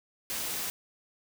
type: noise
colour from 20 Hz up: white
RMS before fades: -34 dBFS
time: 0.3-0.7 s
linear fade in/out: 0 ms
effects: none